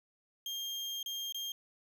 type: tone with dropouts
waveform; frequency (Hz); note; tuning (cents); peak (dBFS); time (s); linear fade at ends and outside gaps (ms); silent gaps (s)
35% pulse; 3210; G7; +40; -35; 0.46-1.52; 2; 1.029-1.06 / 1.324-1.345
effects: none